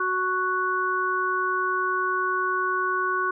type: harmonic tone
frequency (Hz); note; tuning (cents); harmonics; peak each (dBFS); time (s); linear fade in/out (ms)
370; F#4; 0; 1 / 3 / 4; -30 / -25 / -26; 0-3.31; 5
effects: none